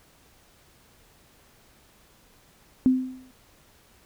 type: tone with exponential decay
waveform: sine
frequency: 257.7 Hz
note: C4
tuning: 26 cents flat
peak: -13 dBFS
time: 2.86-3.31 s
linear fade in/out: 0 ms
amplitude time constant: 97 ms
effects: pink hiss -58 dBFS RMS until 4.05 s